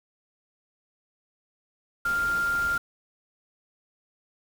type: tone in noise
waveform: sine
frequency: 1396.9 Hz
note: F6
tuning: in tune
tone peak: -23 dBFS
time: 2.05-2.78 s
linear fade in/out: 5 ms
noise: pink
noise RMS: -39 dBFS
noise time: 2.05-2.78 s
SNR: +13 dB
effects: none